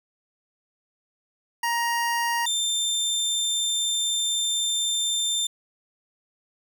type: tone pair in turn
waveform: 25% pulse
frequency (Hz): 940 / 3584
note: A#5 / A7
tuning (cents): +14 / +31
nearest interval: octave + major seventh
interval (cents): 2317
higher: second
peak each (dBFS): -19 / -19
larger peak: neither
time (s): 1.63-2.46 / 2.46-5.47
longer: second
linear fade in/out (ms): 5
effects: none